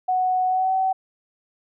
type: tone with pitch glide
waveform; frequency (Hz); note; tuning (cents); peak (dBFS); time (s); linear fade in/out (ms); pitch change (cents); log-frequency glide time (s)
sine; 740 to 759.5; F#5 to F#5; 0 to +45; -18; 0.08-0.93; 10; +45; 0.47-0.73
effects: none